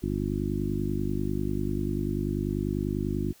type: harmonic tone with a mistuned harmonic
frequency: 50.2 Hz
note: G1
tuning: 42 cents sharp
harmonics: 1 / 2 / 3 / 4 / 5 / 6 / 7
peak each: -34 / -34 / -34 / -34 / -34 / -34 / -34 dBFS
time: 0.02-3.33 s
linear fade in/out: 20 ms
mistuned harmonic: 1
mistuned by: +25 cents
effects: white hiss -57 dBFS RMS until 3.4 s